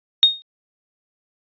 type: tone with exponential decay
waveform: sine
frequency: 3710 Hz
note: A#7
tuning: 9 cents flat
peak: -5 dBFS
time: 0.23-0.42 s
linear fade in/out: 0 ms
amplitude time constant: 41 ms
effects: resampled to 11025 Hz